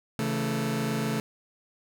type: chord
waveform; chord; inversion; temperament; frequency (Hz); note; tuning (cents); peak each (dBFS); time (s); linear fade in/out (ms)
sawtooth; A major; first; just; 137.5 / 165 / 220; C#3 / E3 / A3; -14 / +2 / 0; -27 / -30 / -25; 0.19-1.2; 0
effects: none